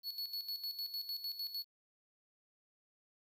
square tone with tremolo, 4398 Hz, C#8, 14 cents flat, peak -38 dBFS, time 0.03-1.65 s, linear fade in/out 50 ms, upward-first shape square, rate 6.6 Hz, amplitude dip 65%, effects 11-bit

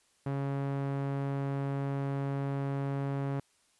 sawtooth tone with low-pass filter, 138.59 Hz, C#3, in tune, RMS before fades -33 dBFS, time 0.26-3.4 s, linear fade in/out 5 ms, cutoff 1500 Hz, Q 0.56, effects white hiss -69 dBFS RMS until 3.79 s + resampled to 24000 Hz

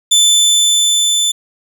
25% pulse tone with level ramp, 3520 Hz, A7, in tune, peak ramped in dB -3 to -8 dBFS, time 0.11-1.32 s, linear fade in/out 10 ms, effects none

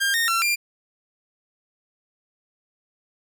sawtooth tone with pitch steps, 1603 / 1843 / 1354 / 2389 Hz, G6 / A#6 / E6 / D7, +38 / -20 / +46 / +29 cents, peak -16 dBFS, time 0-0.56 s, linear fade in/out 20 ms, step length 140 ms, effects none

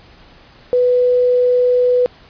sine tone with quantisation, 495.4 Hz, B4, 5 cents sharp, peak -10 dBFS, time 0.73-2.06 s, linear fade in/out 0 ms, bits 6, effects pink hiss -45 dBFS RMS until 2.29 s + resampled to 11025 Hz

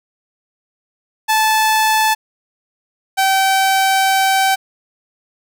sawtooth tone pair in turn, 872 / 771.1 Hz, A5 / G5, -16 / -29 cents, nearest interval major second, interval 213 cents, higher first, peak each -8 dBFS, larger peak neither, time 1.28-2.15 / 3.17-4.56 s, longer second, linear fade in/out 20 ms, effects none

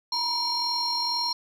sine tone cluster, 929 / 971 / 4215 / 5510 Hz, A#5 / B5 / C8 / F8, -6 / -30 / +12 / -24 cents, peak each -34 / -30 / -26 / -29 dBFS, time 0.12-1.33 s, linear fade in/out 5 ms, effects tanh soft clip ceiling -19 dBFS

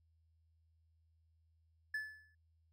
triangle tone with exponential decay, 1732 Hz, A6, 28 cents flat, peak -33 dBFS, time 1.94-2.35 s, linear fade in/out 5 ms, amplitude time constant 89 ms, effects added 81 Hz sine -70 dBFS peak until 2.72 s

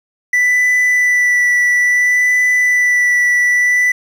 triangle tone with vibrato, 1975.5 Hz, B6, in tune, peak -8 dBFS, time 0.33-3.92 s, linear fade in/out 5 ms, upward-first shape sine, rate 0.59 Hz, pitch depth 14 cents each way, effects 7-bit

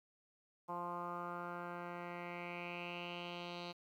10% pulse tone with low-pass filter sweep, 174.6 Hz, F3, in tune, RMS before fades -45 dBFS, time 0.68-3.73 s, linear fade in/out 20 ms, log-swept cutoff 1000 to 3900 Hz, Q 4.7, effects 12-bit

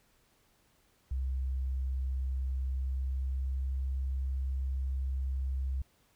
sine tone with pitch glide, 65.41 to 66.17 Hz, C2 to C2, 0 to +20 cents, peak -30 dBFS, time 1.11-5.82 s, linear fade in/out 5 ms, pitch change +20 cents, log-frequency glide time 2.61-3.76 s, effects pink hiss -69 dBFS RMS until 6.15 s

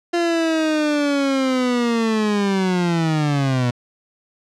30% pulse linear sweep, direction down, 346.7 to 120 Hz, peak -14 dBFS, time 0.13-3.71 s, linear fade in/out 10 ms, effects low-pass 6000 Hz 12 dB/octave

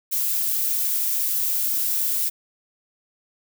violet noise, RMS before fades -23 dBFS, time 0.11-2.3 s, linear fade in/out 20 ms, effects none

